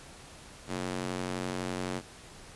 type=tone with high-pass filter; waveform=square; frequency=45.89 Hz; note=F#1; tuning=14 cents flat; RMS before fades=-35 dBFS; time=0.67-2.02 s; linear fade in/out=50 ms; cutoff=220 Hz; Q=0.88; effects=pink hiss -50 dBFS RMS until 2.55 s + resampled to 24000 Hz

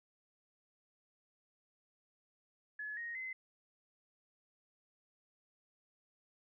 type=tone with pitch steps; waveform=sine; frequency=1705 / 1870.1 / 2051 Hz; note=G#6 / A#6 / C7; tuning=+45 / +5 / -35 cents; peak=-40 dBFS; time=2.79-3.33 s; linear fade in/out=5 ms; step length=180 ms; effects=none

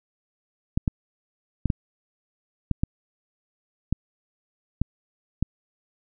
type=clicks; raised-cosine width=5 ms; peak=-9 dBFS; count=9; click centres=0.775 / 0.878 / 1.657 / 1.702 / 2.713 / 2.835 / 3.926 / 4.816 / 5.426 s; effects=none

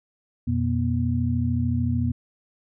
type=tone cluster; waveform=sine; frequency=87.5 / 121 / 241.3 Hz; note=F2 / B2 / B3; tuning=+4 / -35 / -40 cents; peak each=-25 dBFS; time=0.47-2.12 s; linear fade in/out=10 ms; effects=none

